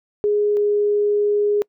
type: tone pair in turn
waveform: sine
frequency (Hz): 415.3 / 413.6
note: G#4 / G#4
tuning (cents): 0 / -7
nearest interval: unison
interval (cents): 7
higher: first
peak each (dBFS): -15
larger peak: neither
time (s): 0.24-0.57 / 0.57-1.62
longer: second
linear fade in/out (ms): 0
effects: noise-tail reverb RT60 0.1 s tail -26 dB re dry